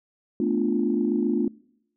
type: chord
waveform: sine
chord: B half-diminished seventh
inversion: third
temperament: equal with one note detuned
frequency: 220 / 247.8 / 293.7 / 349.2 Hz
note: A3 / B3 / D4 / F4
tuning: 0 / +6 / 0 / 0 cents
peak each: -26 dBFS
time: 0.4-1.48 s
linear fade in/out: 2 ms
effects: noise-tail reverb RT60 0.8 s tail -25 dB re dry + tanh soft clip ceiling -10 dBFS